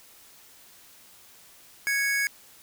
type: tone pair together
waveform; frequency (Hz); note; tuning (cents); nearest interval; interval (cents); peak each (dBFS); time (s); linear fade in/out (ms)
square; 1660.9 / 2217; G#6 / C#7; 0 / 0; perfect fourth; 500; -27; 1.87-2.27; 0
effects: white hiss -53 dBFS RMS until 2.62 s